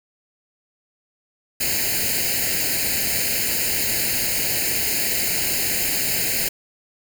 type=noise with comb filter; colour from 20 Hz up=white; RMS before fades=-22 dBFS; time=1.6-6.49 s; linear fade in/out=10 ms; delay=0.43 ms; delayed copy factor=+0.95; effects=none